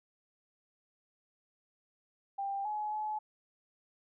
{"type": "tone with pitch steps", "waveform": "sine", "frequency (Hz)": [792, 846, 854], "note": ["G5", "G#5", "G#5"], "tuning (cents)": [18, 32, 48], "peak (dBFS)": -33, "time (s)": [2.38, 3.19], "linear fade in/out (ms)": 10, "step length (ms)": 270, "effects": []}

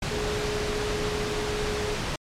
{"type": "tone in noise", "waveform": "sine", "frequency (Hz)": 420.1, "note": "G#4", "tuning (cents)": 20, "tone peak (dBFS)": -29, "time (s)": [0.11, 1.95], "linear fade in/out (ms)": 5, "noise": "pink", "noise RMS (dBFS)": -29, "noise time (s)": [0.02, 2.16], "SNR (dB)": -3, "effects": ["low-pass 6000 Hz 12 dB/octave", "MP3 96 kbps"]}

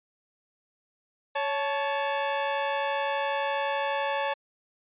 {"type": "tone pair together", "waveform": "sawtooth", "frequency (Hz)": [558, 872.9], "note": ["C#5", "A5"], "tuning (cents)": [11, -14], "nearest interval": "minor sixth", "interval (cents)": 775, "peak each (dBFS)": -25, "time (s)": [1.35, 4.34], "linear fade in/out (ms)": 10, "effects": ["resampled to 8000 Hz"]}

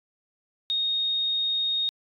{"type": "tone", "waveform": "sine", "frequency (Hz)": 3718, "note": "A#7", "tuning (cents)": -5, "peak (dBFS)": -23, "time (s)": [0.7, 1.89], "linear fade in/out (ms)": 0, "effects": ["AAC 64 kbps"]}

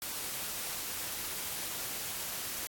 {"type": "noise", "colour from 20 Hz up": "white", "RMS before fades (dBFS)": -38, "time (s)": [0.02, 2.67], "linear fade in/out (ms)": 0, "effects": ["AAC 64 kbps"]}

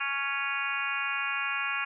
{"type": "harmonic tone with a mistuned harmonic", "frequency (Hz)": 277.9, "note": "C#4", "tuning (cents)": 4, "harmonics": [3, 4, 5, 6, 7, 8, 9, 10], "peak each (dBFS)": [-43, -36, -35, -35, -43, -38, -34, -37], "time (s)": [0, 1.85], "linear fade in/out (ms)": 10, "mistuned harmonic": 9, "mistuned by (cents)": -23, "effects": []}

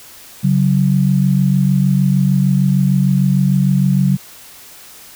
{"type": "tone pair together", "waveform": "sine", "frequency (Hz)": [140.3, 186.88], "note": ["C#3", "F#3"], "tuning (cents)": [21, 18], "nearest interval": "perfect fourth", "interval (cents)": 497, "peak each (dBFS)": -13, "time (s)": [0.43, 4.17], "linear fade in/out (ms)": 20, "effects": ["white hiss -39 dBFS RMS until 5.15 s"]}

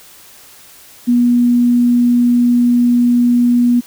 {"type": "tone", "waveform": "sine", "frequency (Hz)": 242, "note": "B3", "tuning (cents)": -35, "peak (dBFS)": -8, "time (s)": [1.07, 3.81], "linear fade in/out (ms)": 20, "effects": ["white hiss -41 dBFS RMS until 3.86 s"]}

